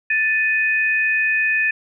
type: tone pair together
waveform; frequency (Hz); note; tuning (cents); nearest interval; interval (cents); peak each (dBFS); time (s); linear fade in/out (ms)
sine; 1760.8 / 2496; A6 / D#7; +1 / +5; tritone; 604; -18 / -19; 0.1-1.71; 5
effects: none